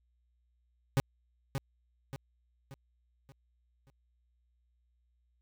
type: tone with echo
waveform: 40% pulse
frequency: 136.1 Hz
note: C#3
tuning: 31 cents flat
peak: -23 dBFS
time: 0.97-1 s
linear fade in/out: 0 ms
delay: 580 ms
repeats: 5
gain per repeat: -7 dB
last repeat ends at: 3.9 s
effects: added 60 Hz sine -70 dBFS peak until 5.41 s